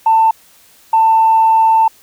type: tone pair in turn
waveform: sine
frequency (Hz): 892 / 892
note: A5 / A5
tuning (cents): +23 / +23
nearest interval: unison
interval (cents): 0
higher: neither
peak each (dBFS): -6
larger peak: neither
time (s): 0.06-0.31 / 0.93-1.88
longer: second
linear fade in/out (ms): 5
effects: tanh soft clip ceiling -2 dBFS + white hiss -47 dBFS RMS until 2.02 s